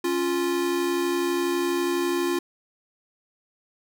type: tone pair together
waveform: square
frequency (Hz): 277.2 / 349.3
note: C#4 / F4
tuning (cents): 0 / 0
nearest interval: major third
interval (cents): 400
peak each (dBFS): -30 / -24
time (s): 0.04-2.39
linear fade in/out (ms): 5
effects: none